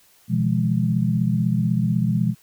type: chord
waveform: sine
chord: F half-diminished seventh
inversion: second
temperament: equal with one note detuned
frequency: 123.47 / 155.56 / 171.52 / 207.7 Hz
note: Cb3 / Eb3 / F3 / Ab3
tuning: 0 / 0 / -31 / 0 cents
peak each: -22 / -28 / -22 / -23 dBFS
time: 0.28-2.35 s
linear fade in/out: 50 ms
effects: white hiss -56 dBFS RMS until 2.42 s